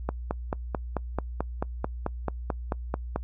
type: click train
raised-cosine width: 1 ms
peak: -13 dBFS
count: 15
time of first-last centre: 0.09-3.16 s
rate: 4.56 Hz
effects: noise-tail reverb RT60 0.1 s tail -26 dB re dry + added 60 Hz sine -33 dBFS peak until 3.23 s